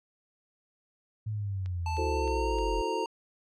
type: linear sweep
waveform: sine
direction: down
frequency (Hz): 109.6 to 43.33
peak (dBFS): -30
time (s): 1.26-2.82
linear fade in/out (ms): 10
type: click train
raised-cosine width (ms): 0.2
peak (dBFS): -32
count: 4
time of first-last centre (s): 1.66-2.586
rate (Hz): 3.24
type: tone with pitch glide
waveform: square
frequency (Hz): 880 to 929.1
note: A5 to A#5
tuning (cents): 0 to -6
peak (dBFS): -33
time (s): 1.86-3.06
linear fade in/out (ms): 2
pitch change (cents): +94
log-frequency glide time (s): 2.05-2.54
type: chord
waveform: sine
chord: F# half-diminished seventh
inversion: third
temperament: equal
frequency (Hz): 329.6 / 370 / 440 / 523.3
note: E4 / F#4 / A4 / C5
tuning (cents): 0 / 0 / 0 / 0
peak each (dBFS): -37 / -35 / -33 / -38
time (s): 1.97-3.06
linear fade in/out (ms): 20
effects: low-pass 6000 Hz 12 dB/octave